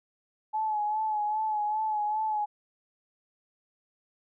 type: tone with vibrato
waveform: sine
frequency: 854 Hz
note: G#5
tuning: 48 cents sharp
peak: -26 dBFS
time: 0.53-2.46 s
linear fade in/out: 20 ms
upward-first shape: sine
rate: 2.5 Hz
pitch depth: 40 cents each way
effects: none